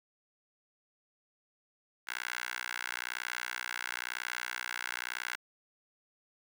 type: tone with high-pass filter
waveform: 10% pulse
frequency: 61 Hz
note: B1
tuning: 21 cents flat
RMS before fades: -39 dBFS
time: 2.07-5.36 s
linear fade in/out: 10 ms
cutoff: 1600 Hz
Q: 2.3
effects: none